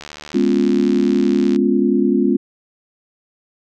click train, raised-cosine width 0.2 ms, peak -15 dBFS, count 117, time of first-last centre 0.01-1.561 s, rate 74.8 Hz
sine chord, C# dominant seventh, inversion second, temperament equal with one note detuned, 207.7 / 246.9 / 277.2 / 350.8 Hz, G#3 / B3 / C#4 / E#4, 0 / 0 / 0 / +8 cents, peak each -18 dBFS, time 0.34-2.37 s, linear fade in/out 10 ms
effects none

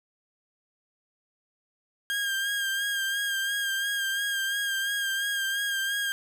30% pulse tone with vibrato, 1609 Hz, G6, 45 cents sharp, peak -24 dBFS, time 2.1-6.12 s, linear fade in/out 0 ms, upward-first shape sine, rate 2.9 Hz, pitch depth 34 cents each way, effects none

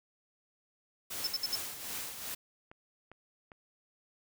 white noise with tremolo, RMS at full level -38 dBFS, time 1.1-2.35 s, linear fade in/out 10 ms, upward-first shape triangle, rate 2.6 Hz, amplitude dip 60%
triangle tone bursts, 5274 Hz, E8, in tune, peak -28 dBFS, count 4, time 1.24-1.557 s, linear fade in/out 5 ms, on 32 ms, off 63 ms
click train, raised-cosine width 0.5 ms, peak -35 dBFS, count 6, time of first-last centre 1.51-3.518 s, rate 2.49 Hz
effects none

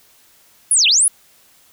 sine linear two-way sweep, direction down then up, 10960 to 2452 to 10960 Hz, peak -10 dBFS, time 0.71-1.08 s, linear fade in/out 2 ms, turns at 0.87 s, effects white hiss -52 dBFS RMS until 1.72 s

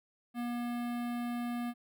square tone with notch filter, 240 Hz, B3, 49 cents flat, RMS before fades -36 dBFS, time 0.34-1.74 s, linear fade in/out 50 ms, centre 6300 Hz, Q 0.58, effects none

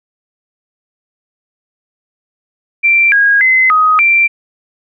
sine tone with pitch steps, 2354 / 1638 / 2049 / 1255 / 2356 Hz, D7 / G#6 / C7 / D#6 / D7, +3 / -24 / -37 / +15 / +5 cents, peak -6 dBFS, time 2.83-4.28 s, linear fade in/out 20 ms, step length 290 ms, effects none

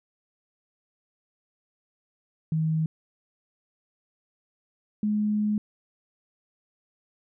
sine tone pair in turn, 158.6 / 210.5 Hz, D#3 / G#3, +33 / +24 cents, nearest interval perfect fourth, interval 491 cents, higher second, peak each -22 dBFS, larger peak neither, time 2.52-2.86 / 5.03-5.58 s, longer second, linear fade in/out 2 ms, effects none

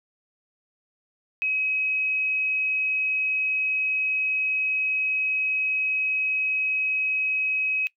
sine tone, 2545 Hz, D#7, 39 cents sharp, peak -22 dBFS, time 1.42-7.87 s, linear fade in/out 0 ms, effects noise-tail reverb RT60 0.1 s tail -20 dB re dry

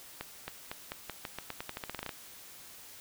accelerating click train, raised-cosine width 0.3 ms, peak -21 dBFS, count 18, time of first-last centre 0.21-2.092 s, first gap 270 ms, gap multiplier 0.87, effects white hiss -51 dBFS RMS until 3 s

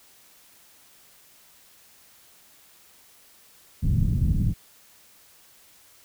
white low-pass noise, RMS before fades -22 dBFS, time 3.82-4.54 s, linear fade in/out 20 ms, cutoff 160 Hz, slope 24 dB/octave, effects white hiss -55 dBFS RMS until 6.04 s

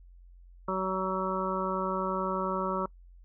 harmonic tone, 188.5 Hz, F#3, 32 cents sharp, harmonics 1 / 2 / 3 / 5 / 6 / 7, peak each -35 / -35 / -35 / -35 / -35 / -35 dBFS, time 0.68-2.86 s, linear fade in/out 5 ms, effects noise-tail reverb RT60 0.1 s tail -24 dB re dry + added 44 Hz sine -50 dBFS peak until 3.24 s

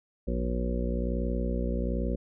harmonic tone with a mistuned harmonic, 61.2 Hz, B1, 15 cents flat, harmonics 1 / 2 / 3 / 4 / 5 / 6 / 7 / 8 / 9, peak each -29 / -43 / -34 / -35 / -45 / -38 / -48 / -38 / -39 dBFS, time 0.27-2.16 s, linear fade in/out 10 ms, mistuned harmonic 1, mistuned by -110 cents, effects none

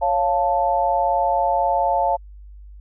sine chord, Db augmented, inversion none, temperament equal, 554.4 / 698.5 / 880 Hz, Db5 / F5 / A5, 0 / 0 / 0 cents, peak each -23 / -20 / -20 dBFS, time 0.01-2.17 s, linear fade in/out 20 ms, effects added 50 Hz sine -38 dBFS peak until 2.8 s

